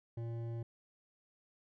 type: tone with hard clipping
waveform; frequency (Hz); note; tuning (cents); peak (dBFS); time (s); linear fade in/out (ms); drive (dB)
sine; 116.1; A#2; -7; -40; 0.17-0.63; 5; 11
effects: none